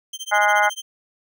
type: tone with tremolo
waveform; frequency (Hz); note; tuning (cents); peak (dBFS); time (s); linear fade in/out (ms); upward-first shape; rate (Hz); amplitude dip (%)
25% pulse; 3136; G7; 0; -24; 0.13-0.82; 5; sine; 14; 100
type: harmonic tone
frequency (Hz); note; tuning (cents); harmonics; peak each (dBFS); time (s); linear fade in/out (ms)
207.6; G#3; 0; 3 / 4 / 5 / 6 / 7 / 8 / 9 / 10; -24 / -18 / -27 / -27 / -19 / -31 / -33 / -24; 0.31-0.7; 20
effects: none